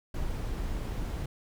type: noise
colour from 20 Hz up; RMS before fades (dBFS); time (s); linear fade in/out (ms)
brown; -33; 0.14-1.26; 5
effects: none